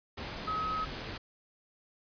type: tone in noise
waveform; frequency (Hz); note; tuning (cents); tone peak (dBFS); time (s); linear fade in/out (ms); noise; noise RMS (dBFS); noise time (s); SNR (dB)
sine; 1275; D#6; +42; -31; 0.47-0.85; 10; pink; -40; 0.17-1.18; +6
effects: resampled to 11025 Hz